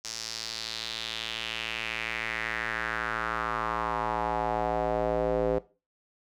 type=tone with band-pass filter sweep; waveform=square; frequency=56.4 Hz; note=A1; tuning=44 cents sharp; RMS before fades=-31 dBFS; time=0.04-5.59 s; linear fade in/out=10 ms; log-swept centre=5700 to 490 Hz; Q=3.1; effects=noise-tail reverb RT60 0.3 s tail -17 dB re dry